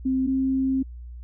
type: tone pair in turn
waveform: sine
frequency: 261.7 / 265 Hz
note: C4 / C4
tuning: 0 / +22 cents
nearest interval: unison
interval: 22 cents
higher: second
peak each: -20 dBFS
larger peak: neither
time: 0.05-0.27 / 0.27-0.83 s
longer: second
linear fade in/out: 10 ms
effects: added 60 Hz sine -36 dBFS peak until 1.23 s